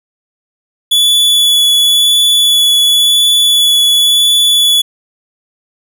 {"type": "tone with vibrato", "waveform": "45% pulse", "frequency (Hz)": 3427, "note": "A7", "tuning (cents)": -46, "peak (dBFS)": -6, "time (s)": [0.91, 4.82], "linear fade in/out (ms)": 10, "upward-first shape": "sine", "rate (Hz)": 0.94, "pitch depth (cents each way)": 10, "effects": []}